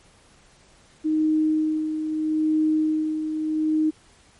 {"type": "tone with tremolo", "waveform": "sine", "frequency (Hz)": 311.1, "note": "D#4", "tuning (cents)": 0, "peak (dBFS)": -17, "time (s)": [1.04, 3.91], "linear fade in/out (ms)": 20, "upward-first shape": "sine", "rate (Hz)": 0.78, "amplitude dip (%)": 55, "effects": ["pink hiss -55 dBFS RMS until 4.39 s", "MP3 48 kbps"]}